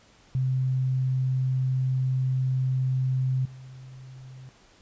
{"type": "tone with level steps", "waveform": "sine", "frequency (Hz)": 130, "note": "C3", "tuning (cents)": -11, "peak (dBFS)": [-22, -41], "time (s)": [0.35, 4.49], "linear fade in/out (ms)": 0, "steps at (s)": 3.45, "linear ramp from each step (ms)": 5, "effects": ["pink hiss -57 dBFS RMS until 4.81 s", "resampled to 16000 Hz"]}